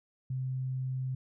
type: tone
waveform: sine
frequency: 130 Hz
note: C3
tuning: 11 cents flat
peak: -31 dBFS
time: 0.3-1.15 s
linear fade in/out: 5 ms
effects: none